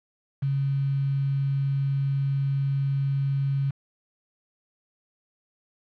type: tone with quantisation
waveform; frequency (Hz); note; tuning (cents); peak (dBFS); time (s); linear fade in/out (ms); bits
sine; 137.9; C#3; -9; -22; 0.42-3.71; 10; 7
effects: low-pass 2000 Hz 12 dB/octave